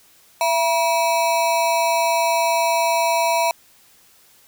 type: ring-modulated tone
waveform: square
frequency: 815 Hz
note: G#5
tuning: 33 cents flat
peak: -14 dBFS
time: 0.41-3.51 s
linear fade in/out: 0 ms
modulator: 145 Hz
effects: white hiss -53 dBFS RMS until 4.47 s